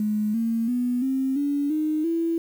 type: tone with pitch steps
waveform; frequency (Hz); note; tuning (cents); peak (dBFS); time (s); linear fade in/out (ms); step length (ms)
sine; 211.7 / 228.2 / 246 / 265.2 / 285.9 / 308.2 / 332.2; G#3 / A#3 / B3 / C4 / D4 / D#4 / E4; +33 / -37 / -7 / +23 / -46 / -16 / +13; -21; 0-2.38; 2; 340
effects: 8-bit